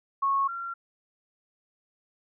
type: tone pair in turn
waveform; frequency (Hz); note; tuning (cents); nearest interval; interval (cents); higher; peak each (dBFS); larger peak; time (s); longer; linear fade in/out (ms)
sine; 1099 / 1373.2; C#6 / F6; -15 / -30; major third; 385; second; -22 / -32; first; 0.22-0.48 / 0.48-0.74; neither; 10
effects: none